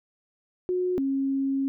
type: tone pair in turn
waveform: sine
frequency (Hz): 363.5 / 271.7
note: F#4 / C#4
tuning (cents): -31 / -35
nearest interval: perfect fourth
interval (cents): 504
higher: first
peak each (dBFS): -23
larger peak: neither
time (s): 0.69-0.98 / 0.98-1.68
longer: second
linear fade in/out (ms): 0
effects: none